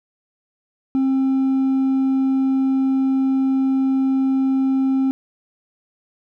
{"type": "tone with hard clipping", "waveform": "sine", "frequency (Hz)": 266.3, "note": "C4", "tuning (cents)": 31, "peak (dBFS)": -16, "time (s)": [0.95, 5.11], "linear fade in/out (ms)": 0, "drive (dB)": 2, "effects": []}